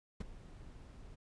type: noise with ADSR envelope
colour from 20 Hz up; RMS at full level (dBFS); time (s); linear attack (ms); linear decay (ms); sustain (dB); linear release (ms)
brown; -37; 0.2-1.16; 9; 17; -15; 21
effects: resampled to 22050 Hz